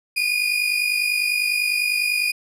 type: tone pair together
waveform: 35% pulse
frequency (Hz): 2426 / 2476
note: D#7 / D#7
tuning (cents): -44 / -9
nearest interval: unison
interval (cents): 35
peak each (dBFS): -20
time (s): 0.16-2.32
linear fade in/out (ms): 10
effects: resampled to 32000 Hz